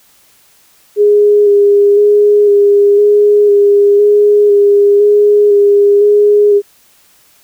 sine tone with vibrato, 410 Hz, G#4, 22 cents flat, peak -4 dBFS, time 0.96-6.62 s, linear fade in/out 50 ms, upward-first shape square, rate 0.99 Hz, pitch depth 17 cents each way, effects white hiss -48 dBFS RMS until 7.43 s

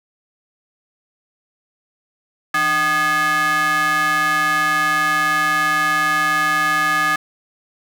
square ring-modulated tone, 231.9 Hz, A#3, 9 cents flat, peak -13 dBFS, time 2.54-7.16 s, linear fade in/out 5 ms, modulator 1460 Hz, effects none

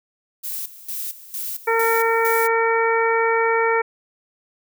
violet noise with tremolo, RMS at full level -28 dBFS, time 0.43-2.48 s, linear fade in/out 20 ms, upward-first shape square, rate 2.2 Hz, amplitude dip 80%
harmonic tone, 455.7 Hz, A#4, 39 cents flat, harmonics 1 / 2 / 3 / 4 / 5, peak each -19 / -22 / -24 / -25 / -26 dBFS, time 1.67-3.82 s, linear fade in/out 10 ms
effects none

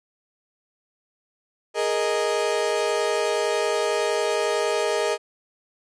35% pulse chord, Ab suspended second, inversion none, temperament equal, 415.3 / 466.2 / 622.3 Hz, Ab4 / Bb4 / Eb5, 0 / 0 / 0 cents, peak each -24 dBFS, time 1.74-5.18 s, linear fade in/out 50 ms, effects resampled to 22050 Hz

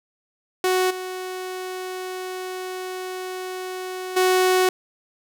sawtooth tone with level steps, 370 Hz, F#4, in tune, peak -14 / -25 / -12 dBFS, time 0.64-4.69 s, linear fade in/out 2 ms, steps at 0.9 / 4.16 s, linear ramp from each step 10 ms, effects none

